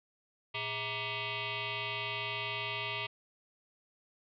sine tone with frequency modulation, 116.54 Hz, A#2, in tune, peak -34 dBFS, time 0.54-3.07 s, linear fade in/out 10 ms, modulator 529 Hz, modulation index 6.3, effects none

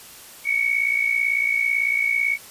sine tone pair together, 2217 / 2275 Hz, C#7 / C#7, 0 / +44 cents, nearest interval unison, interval 44 cents, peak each -20 / -23 dBFS, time 0.44-2.38 s, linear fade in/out 50 ms, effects white hiss -43 dBFS RMS until 2.5 s + resampled to 32000 Hz

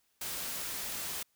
white noise, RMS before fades -38 dBFS, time 0.21-1.23 s, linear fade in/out 5 ms, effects white hiss -74 dBFS RMS until 1.35 s

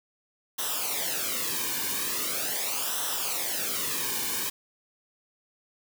white noise with flanger, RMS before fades -30 dBFS, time 0.58-4.5 s, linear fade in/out 10 ms, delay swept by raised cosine 0.43 to 1.53 ms, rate 0.41 Hz, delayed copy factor -0.75, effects none

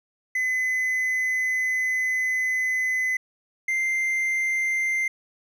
triangle tone pair in turn, 2025 / 2089 Hz, B6 / C7, +43 / -3 cents, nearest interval minor second, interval 54 cents, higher second, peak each -20 dBFS, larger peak neither, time 0.35-3.17 / 3.68-5.08 s, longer first, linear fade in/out 5 ms, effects none

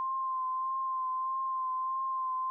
sine tone with vibrato, 1046.5 Hz, C6, in tune, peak -30 dBFS, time 0-2.5 s, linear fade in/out 0 ms, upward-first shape triangle, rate 1.6 Hz, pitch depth 24 cents each way, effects none

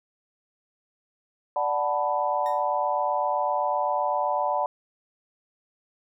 sine chord, B minor seventh, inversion first, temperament equal, 587.3 / 740 / 880 / 987.8 Hz, D5 / F#5 / A5 / B5, 0 / 0 / 0 / 0 cents, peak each -28 dBFS, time 1.56-4.66 s, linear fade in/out 2 ms
sawtooth tone with exponential decay, 1848 Hz, A#6, 16 cents flat, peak -37 dBFS, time 2.46-2.69 s, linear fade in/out 0 ms, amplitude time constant 50 ms
effects none

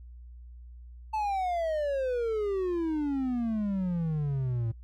triangle exponential sweep, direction down, 883 to 110.9 Hz, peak -25 dBFS, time 1.13-4.72 s, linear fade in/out 10 ms, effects added 60 Hz sine -44 dBFS peak until 4.83 s + Opus 48 kbps

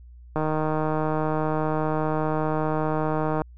click train, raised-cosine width 1 ms, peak -12 dBFS, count 475, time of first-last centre 0.36-3.418 s, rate 155 Hz, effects added 60 Hz sine -43 dBFS peak until 3.57 s

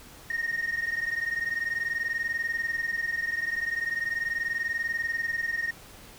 sine tone pair together, 1844.3 / 1864.7 Hz, A#6 / A#6, -19 / 0 cents, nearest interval unison, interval 19 cents, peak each -28 dBFS, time 0.3-5.71 s, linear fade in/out 5 ms, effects tanh soft clip ceiling -24 dBFS + pink hiss -49 dBFS RMS until 6.18 s

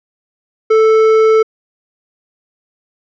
triangle tone with hard clipping, 440 Hz, A4, in tune, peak -8 dBFS, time 0.7-1.43 s, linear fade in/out 10 ms, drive 12 dB, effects resampled to 16000 Hz

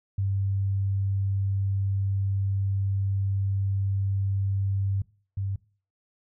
sine tone pair in turn, 98 / 98 Hz, G2 / G2, 0 / 0 cents, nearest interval unison, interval 0 cents, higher neither, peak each -23 / -26 dBFS, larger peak first, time 0.18-5.02 / 5.37-5.56 s, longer first, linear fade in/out 5 ms, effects noise-tail reverb RT60 0.4 s tail -21 dB re dry

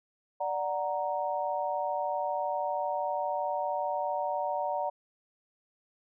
sine chord, D augmented, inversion none, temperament equal, 587.3 / 740 / 932.3 Hz, D5 / F#5 / A#5, 0 / 0 / 0 cents, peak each -33 dBFS, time 0.4-4.9 s, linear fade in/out 10 ms, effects none

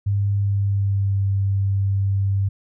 sine tone with pitch glide, 100.5 to 98.26 Hz, G2 to G2, +44 to +5 cents, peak -17 dBFS, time 0.06-2.49 s, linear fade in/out 10 ms, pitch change -39 cents, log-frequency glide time 0.34-1.24 s, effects none

